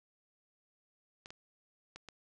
clicks, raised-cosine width 0.2 ms, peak -30 dBFS, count 4, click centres 1.259 / 1.305 / 1.96 / 2.087 s, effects resampled to 24000 Hz

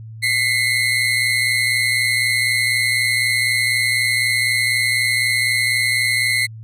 35% pulse tone pair together, 2021 / 2145 Hz, B6 / C7, +39 / +42 cents, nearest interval minor second, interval 103 cents, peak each -17 dBFS, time 0.22-6.47 s, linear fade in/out 20 ms, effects added 111 Hz sine -32 dBFS peak until 6.63 s + resampled to 32000 Hz

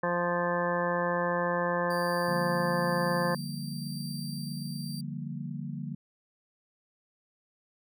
harmonic tone, 174.61 Hz, F3, in tune, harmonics 1 / 2 / 3 / 4 / 5 / 6 / 7 / 9 / 10, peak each -34 / -38 / -30 / -39 / -37 / -33 / -42 / -39 / -36 dBFS, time 0.03-3.35 s, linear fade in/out 5 ms
sawtooth tone with tremolo, 4699 Hz, D8, in tune, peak -38 dBFS, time 1.9-5.01 s, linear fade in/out 5 ms, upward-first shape sine, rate 1 Hz, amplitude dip 25%
sine chord, G minor seventh, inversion second, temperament equal, 146.83 / 174.61 / 196 / 233.1 Hz, D3 / F3 / G3 / Bb3, 0 / 0 / 0 / 0 cents, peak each -37 / -40 / -42 / -40 dBFS, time 2.28-5.95 s, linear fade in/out 5 ms
effects none

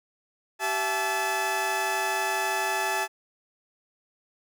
20% pulse tone cluster, 385.9 / 666 / 864 Hz, G4 / E5 / A5, -27 / +18 / -32 cents, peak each -28 / -27 / -22 dBFS, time 0.59-3.08 s, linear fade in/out 50 ms, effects none

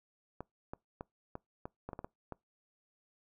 clicks, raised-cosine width 1 ms, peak -27 dBFS, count 10, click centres 0.406 / 0.735 / 1.009 / 1.354 / 1.655 / 1.89 / 1.932 / 1.991 / 2.045 / 2.323 s, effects noise-tail reverb RT60 0.2 s tail -25 dB re dry

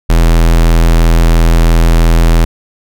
square tone, 41.49 Hz, E1, 12 cents sharp, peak -5 dBFS, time 0.09-2.45 s, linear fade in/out 10 ms, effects none

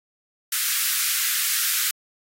white high-pass noise, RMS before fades -23 dBFS, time 0.52-1.91 s, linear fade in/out 5 ms, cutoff 1300 Hz, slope 48 dB/octave, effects AAC 48 kbps

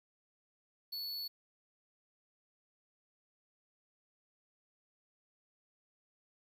square tone, 4426 Hz, C#8, 3 cents flat, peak -39 dBFS, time 0.92-1.28 s, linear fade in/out 10 ms, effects 11-bit

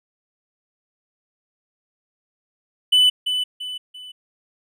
triangle tone with echo, 2995 Hz, F#7, 20 cents sharp, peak -10 dBFS, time 2.92-3.1 s, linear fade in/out 10 ms, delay 340 ms, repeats 3, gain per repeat -8 dB, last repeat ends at 4.12 s, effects none

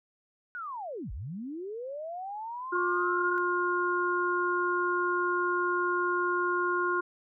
sine linear two-way sweep, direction down then up, 1492 to 41.74 to 1492 Hz, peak -35 dBFS, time 0.55-3.38 s, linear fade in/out 0 ms, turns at 1.12 s
harmonic tone, 355 Hz, F4, 28 cents sharp, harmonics 1 / 3 / 4, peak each -30 / -30 / -30 dBFS, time 2.72-7.01 s, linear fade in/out 10 ms
effects none

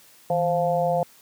harmonic tone with a mistuned harmonic, 174.5 Hz, F3, 1 cent flat, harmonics 1 / 3 / 4 / 5, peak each -28 / -23 / -23 / -32 dBFS, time 0.3-1.03 s, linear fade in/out 2 ms, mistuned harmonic 1, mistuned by -140 cents, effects white hiss -53 dBFS RMS until 1.21 s + high-pass 100 Hz 12 dB/octave

